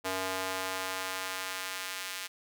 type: tone with high-pass filter sweep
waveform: square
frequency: 94 Hz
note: F#2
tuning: 28 cents sharp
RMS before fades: -36 dBFS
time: 0.04-2.28 s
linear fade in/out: 20 ms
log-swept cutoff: 530 to 2100 Hz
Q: 0.75
effects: none